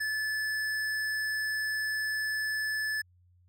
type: tone with tanh clipping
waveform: sine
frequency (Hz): 1735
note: A6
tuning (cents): -25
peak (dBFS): -31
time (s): 0-3.02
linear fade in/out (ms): 10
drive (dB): 15
effects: added 89 Hz sine -60 dBFS peak until 3.48 s